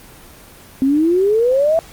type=exponential sweep; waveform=sine; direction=up; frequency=260 to 671 Hz; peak=-11 dBFS; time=0.82-1.79 s; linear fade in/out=0 ms; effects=pink hiss -41 dBFS RMS until 1.92 s + Opus 24 kbps